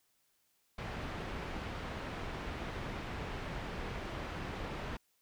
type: low-pass noise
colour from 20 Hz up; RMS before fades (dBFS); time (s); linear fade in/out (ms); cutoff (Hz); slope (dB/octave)
pink; -41; 0.78-4.97; 5; 2600; 12
effects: white hiss -75 dBFS RMS until 5.21 s